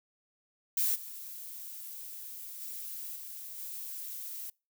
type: noise with level steps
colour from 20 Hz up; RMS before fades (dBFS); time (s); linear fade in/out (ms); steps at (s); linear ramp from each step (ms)
violet; -29 / -44 / -41 / -44 / -41; 0.77-4.5; 5; 0.94 / 2.6 / 3.15 / 3.57; 20
effects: noise-tail reverb RT60 0.3 s tail -26 dB re dry